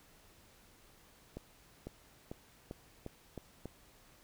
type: accelerating click train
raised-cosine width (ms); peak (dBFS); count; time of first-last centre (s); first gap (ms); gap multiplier
2; -29; 7; 1.37-3.656; 500; 0.89
effects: pink hiss -63 dBFS RMS until 4.23 s